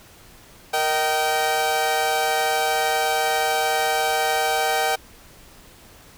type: chord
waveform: sawtooth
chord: Eb major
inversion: second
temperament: equal with one note detuned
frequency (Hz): 466.2 / 622.3 / 772.8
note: Bb4 / Eb5 / G5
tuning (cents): 0 / 0 / -25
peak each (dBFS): -23 / -23 / -17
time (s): 0.73-4.96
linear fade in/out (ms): 10
effects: pink hiss -48 dBFS RMS until 6.17 s